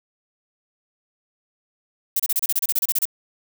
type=noise bursts; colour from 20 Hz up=violet; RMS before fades=-20 dBFS; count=14; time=2.16-3.054 s; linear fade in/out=5 ms; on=36 ms; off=30 ms; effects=none